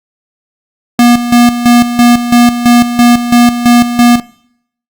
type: tone with tremolo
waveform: square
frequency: 240 Hz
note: B3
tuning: 49 cents flat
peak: -3 dBFS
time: 0.99-4.2 s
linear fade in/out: 2 ms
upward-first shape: square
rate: 3 Hz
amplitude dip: 70%
effects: noise-tail reverb RT60 0.7 s tail -21 dB re dry + Opus 48 kbps